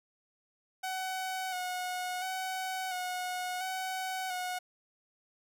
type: tone with vibrato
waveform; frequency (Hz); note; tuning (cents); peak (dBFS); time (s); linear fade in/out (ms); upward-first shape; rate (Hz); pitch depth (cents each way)
sawtooth; 740; F#5; 0; -30; 0.83-4.59; 10; square; 0.72; 27
effects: 12-bit